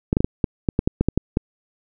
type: clicks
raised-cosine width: 3 ms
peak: -4 dBFS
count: 12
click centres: 0.129 / 0.169 / 0.205 / 0.245 / 0.442 / 0.688 / 0.791 / 0.875 / 1.01 / 1.086 / 1.176 / 1.371 s
effects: none